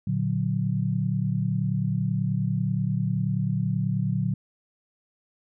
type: chord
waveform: sine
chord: Bb augmented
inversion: none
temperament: equal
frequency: 116.54 / 146.83 / 185 Hz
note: Bb2 / D3 / F#3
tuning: 0 / 0 / 0 cents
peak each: -27 dBFS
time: 0.07-4.34 s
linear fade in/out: 5 ms
effects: none